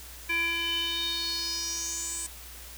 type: tone with band-pass filter sweep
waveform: square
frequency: 335.8 Hz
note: E4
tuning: 32 cents sharp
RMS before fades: -31 dBFS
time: 0.29-2.27 s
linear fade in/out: 10 ms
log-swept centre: 2200 to 8400 Hz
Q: 6
effects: added 60 Hz sine -47 dBFS peak until 2.77 s + white hiss -46 dBFS RMS until 2.77 s